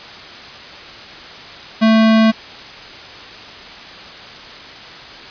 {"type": "tone", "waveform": "square", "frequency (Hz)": 221.6, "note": "A3", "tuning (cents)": 13, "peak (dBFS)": -9, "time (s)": [1.81, 2.32], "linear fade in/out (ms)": 20, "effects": ["white hiss -34 dBFS RMS until 5.3 s", "resampled to 11025 Hz"]}